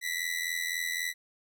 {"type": "ring-modulated tone", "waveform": "sawtooth", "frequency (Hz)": 1975.5, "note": "B6", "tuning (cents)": 0, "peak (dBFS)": -24, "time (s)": [0.01, 1.14], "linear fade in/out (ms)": 50, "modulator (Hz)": 41.9, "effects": []}